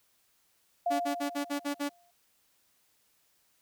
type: tone with exponential decay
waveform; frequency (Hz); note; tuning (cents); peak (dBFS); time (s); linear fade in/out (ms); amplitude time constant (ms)
sine; 698.5; F5; 0; -25; 0.86-2.11; 5; 270
type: tone bursts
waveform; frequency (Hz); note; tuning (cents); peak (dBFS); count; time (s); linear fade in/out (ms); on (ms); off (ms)
sawtooth; 286.8; D4; -41; -26; 7; 0.9-1.894; 20; 100; 49
effects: white hiss -70 dBFS RMS until 3.61 s